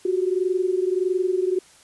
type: tone pair together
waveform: sine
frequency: 363.2 / 384.8 Hz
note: F#4 / G4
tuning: -32 / -32 cents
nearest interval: minor second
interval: 100 cents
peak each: -21 / -24 dBFS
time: 0.05-1.59 s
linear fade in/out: 5 ms
effects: white hiss -52 dBFS RMS until 1.83 s + resampled to 24000 Hz